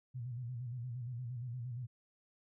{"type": "tone with vibrato", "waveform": "sine", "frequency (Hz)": 122.1, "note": "B2", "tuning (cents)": -19, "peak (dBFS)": -39, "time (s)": [0.14, 1.87], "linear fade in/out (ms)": 20, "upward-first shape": "square", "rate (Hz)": 8.6, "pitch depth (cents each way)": 75, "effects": []}